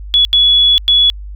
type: tone bursts at uneven times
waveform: sine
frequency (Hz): 3393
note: G#7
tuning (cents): +36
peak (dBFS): -6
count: 3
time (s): 0.14-0.25 / 0.33-0.78 / 0.88-1.1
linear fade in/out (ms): 0
effects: added 50 Hz sine -25 dBFS peak until 1.35 s